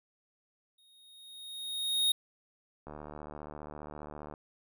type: tone with exponential growth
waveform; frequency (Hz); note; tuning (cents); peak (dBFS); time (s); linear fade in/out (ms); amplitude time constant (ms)
square; 3729; A#7; 0; -24; 0.78-2.12; 5; 290
type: click train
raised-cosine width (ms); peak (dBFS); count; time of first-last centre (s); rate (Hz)
1; -30; 111; 2.87-4.339; 74.9
effects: none